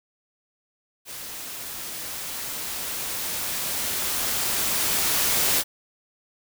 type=noise with level ramp; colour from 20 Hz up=white; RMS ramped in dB=-37 to -21 dBFS; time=1.05-5.64 s; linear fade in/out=50 ms; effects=none